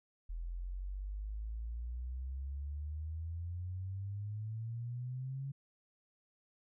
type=exponential sweep; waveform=sine; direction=up; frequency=41.1 to 138.9 Hz; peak=-38 dBFS; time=0.29-5.52 s; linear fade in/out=10 ms; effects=none